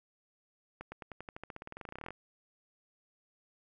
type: accelerating click train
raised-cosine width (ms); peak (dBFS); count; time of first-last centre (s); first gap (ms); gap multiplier
0.5; -28; 25; 0.81-2.106; 110; 0.93
effects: none